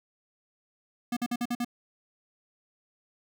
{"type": "tone bursts", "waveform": "square", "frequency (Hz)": 240.8, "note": "B3", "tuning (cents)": -44, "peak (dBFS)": -28, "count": 6, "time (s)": [1.12, 1.647], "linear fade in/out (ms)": 5, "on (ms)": 47, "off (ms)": 49, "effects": []}